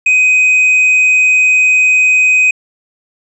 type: tone with tanh clipping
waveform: sine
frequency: 2510 Hz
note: D#7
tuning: 15 cents sharp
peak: -7 dBFS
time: 0.06-2.51 s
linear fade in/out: 5 ms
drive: 3 dB
effects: resampled to 24000 Hz